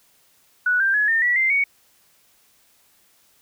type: tone with pitch steps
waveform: sine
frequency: 1474 / 1579.8 / 1693.2 / 1814.7 / 1945 / 2085 / 2234 Hz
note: F#6 / G6 / G#6 / A#6 / B6 / C7 / C#7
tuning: -7 / +13 / +33 / -47 / -27 / -7 / +13 cents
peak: -16 dBFS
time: 0.66-1.64 s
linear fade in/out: 5 ms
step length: 140 ms
effects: white hiss -59 dBFS RMS until 3.41 s